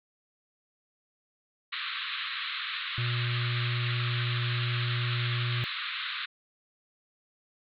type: band-pass noise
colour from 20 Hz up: white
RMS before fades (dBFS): -35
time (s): 1.72-6.26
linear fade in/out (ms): 10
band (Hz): 1100 to 4100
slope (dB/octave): 96
type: tone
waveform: triangle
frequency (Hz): 120.6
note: B2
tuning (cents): -41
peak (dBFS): -26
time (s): 2.98-5.64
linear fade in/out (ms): 0
effects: none